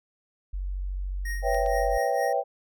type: tone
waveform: sine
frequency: 46.91 Hz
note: F#1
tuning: 25 cents sharp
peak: -28 dBFS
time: 0.53-1.98 s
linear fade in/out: 10 ms
type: tone with tremolo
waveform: square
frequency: 1869 Hz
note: A#6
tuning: 4 cents sharp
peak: -32 dBFS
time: 1.25-2.33 s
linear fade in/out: 5 ms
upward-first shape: triangle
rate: 4.3 Hz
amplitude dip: 85%
type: chord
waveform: sine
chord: C# half-diminished seventh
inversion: third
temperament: equal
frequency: 493.9 / 554.4 / 659.3 / 784 Hz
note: B4 / C#5 / E5 / G5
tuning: 0 / 0 / 0 / 0 cents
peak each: -29 / -28 / -29 / -27 dBFS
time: 1.42-2.44 s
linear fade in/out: 50 ms
type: clicks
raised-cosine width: 0.2 ms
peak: -28 dBFS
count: 2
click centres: 1.546 / 1.662 s
effects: none